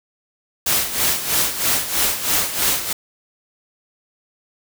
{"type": "noise with tremolo", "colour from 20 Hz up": "white", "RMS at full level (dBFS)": -17, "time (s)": [0.66, 2.93], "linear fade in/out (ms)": 5, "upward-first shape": "sine", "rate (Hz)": 3.1, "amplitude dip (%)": 70, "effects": []}